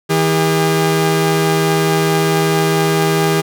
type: tone pair together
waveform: sawtooth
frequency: 160.68 / 404 Hz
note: E3 / G#4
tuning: -44 / -48 cents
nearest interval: octave + major third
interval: 1596 cents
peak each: -11 dBFS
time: 0.09-3.42 s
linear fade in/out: 20 ms
effects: none